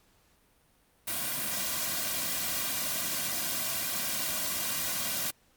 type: noise with comb filter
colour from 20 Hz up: white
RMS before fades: -32 dBFS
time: 1.07-5.31 s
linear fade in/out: 10 ms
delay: 2.3 ms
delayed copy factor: -0.7
effects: pink hiss -66 dBFS RMS until 5.56 s + Opus 48 kbps